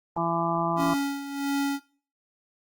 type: harmonic tone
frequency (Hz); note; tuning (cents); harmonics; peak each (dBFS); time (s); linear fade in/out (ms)
168.1; E3; +34; 1 / 2 / 4 / 5 / 6 / 7; -31 / -31 / -31 / -31 / -31 / -31; 0.16-0.94; 5
type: tone with tremolo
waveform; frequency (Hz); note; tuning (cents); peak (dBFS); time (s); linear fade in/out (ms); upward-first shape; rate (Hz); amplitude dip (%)
square; 280.1; C#4; +18; -24; 0.76-1.8; 50; sine; 1.5; 70
effects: noise-tail reverb RT60 0.4 s tail -18 dB re dry + Opus 24 kbps